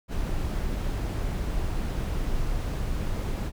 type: noise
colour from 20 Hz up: brown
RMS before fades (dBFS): -28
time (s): 0.08-3.52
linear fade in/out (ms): 50
effects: none